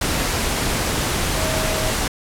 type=tone in noise; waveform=sine; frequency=634 Hz; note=D#5; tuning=32 cents sharp; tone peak=-26 dBFS; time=1.37-1.91 s; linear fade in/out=5 ms; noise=pink; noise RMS=-21 dBFS; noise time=0.01-2.08 s; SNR=-8 dB; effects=low-pass 12000 Hz 12 dB/octave